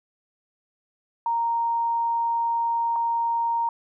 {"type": "tone pair in turn", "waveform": "sine", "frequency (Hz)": [930, 930], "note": ["A#5", "A#5"], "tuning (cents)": [-4, -4], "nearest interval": "unison", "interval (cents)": 0, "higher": "neither", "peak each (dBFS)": -21, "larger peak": "neither", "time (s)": [[1.26, 2.96], [2.96, 3.69]], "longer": "first", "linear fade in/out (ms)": 2, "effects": []}